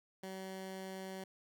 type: tone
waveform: 15% pulse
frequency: 189.9 Hz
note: F#3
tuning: 45 cents sharp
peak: -37 dBFS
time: 0.23-1.24 s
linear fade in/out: 5 ms
effects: none